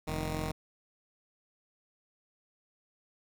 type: tone pair together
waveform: 10% pulse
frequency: 43.65 / 155.56 Hz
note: F1 / D#3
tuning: 0 / 0 cents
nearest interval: octave + minor seventh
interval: 2200 cents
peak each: -27 dBFS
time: 0.07-0.52 s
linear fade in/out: 10 ms
effects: none